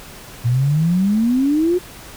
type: exponential sweep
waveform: sine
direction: up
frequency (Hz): 115.9 to 368.6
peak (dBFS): -13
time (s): 0.44-1.79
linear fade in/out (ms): 20
effects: pink hiss -38 dBFS RMS until 2.16 s